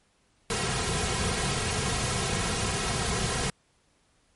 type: noise with comb filter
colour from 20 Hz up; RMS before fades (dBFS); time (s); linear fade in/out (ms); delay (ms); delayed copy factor
pink; -28; 0.5-3.5; 2; 3.4; -0.7
effects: pink hiss -67 dBFS RMS until 4.35 s + MP3 48 kbps